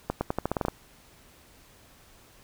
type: accelerating click train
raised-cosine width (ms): 1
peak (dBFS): -12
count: 10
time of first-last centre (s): 0.1-0.684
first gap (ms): 110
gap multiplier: 0.86
effects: pink hiss -56 dBFS RMS until 2.43 s